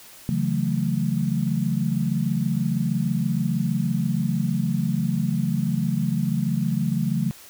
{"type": "chord", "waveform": "sine", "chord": "F# minor seventh", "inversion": "second", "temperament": "equal", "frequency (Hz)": [138.59, 164.81, 185, 220], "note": ["C#3", "E3", "F#3", "A3"], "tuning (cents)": [0, 0, 0, 0], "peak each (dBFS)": -26, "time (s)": [0.29, 7.31], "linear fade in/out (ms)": 0, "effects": ["white hiss -46 dBFS RMS until 7.49 s"]}